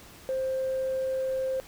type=tone; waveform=sine; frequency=525 Hz; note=C5; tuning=6 cents sharp; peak=-25 dBFS; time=0.29-1.6 s; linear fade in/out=0 ms; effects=tanh soft clip ceiling -23 dBFS + pink hiss -50 dBFS RMS until 1.67 s